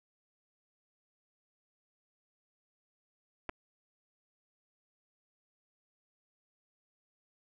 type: clicks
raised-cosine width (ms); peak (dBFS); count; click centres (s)
0.5; -23; 2; 3.492 / 3.495
effects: none